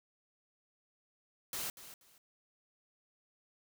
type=noise with echo; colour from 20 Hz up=white; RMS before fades=-39 dBFS; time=1.53-1.7 s; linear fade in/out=2 ms; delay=240 ms; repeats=2; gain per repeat=-13 dB; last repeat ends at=2.18 s; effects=none